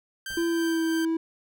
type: tone with tremolo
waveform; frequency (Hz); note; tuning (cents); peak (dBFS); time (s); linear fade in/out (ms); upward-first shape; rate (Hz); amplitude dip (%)
sawtooth; 1568; G6; 0; -28; 0.26-1.05; 2; sine; 3.1; 30
type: noise with exponential decay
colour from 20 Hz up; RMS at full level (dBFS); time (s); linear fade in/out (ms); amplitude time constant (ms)
brown; -39; 0.3-0.57; 2; 57
type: tone with pitch glide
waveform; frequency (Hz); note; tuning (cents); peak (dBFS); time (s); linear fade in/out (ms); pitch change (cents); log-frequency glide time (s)
triangle; 337.3 to 326.4; E4 to E4; +40 to -17; -21; 0.37-1.17; 5; -57; 0.47-0.83
effects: none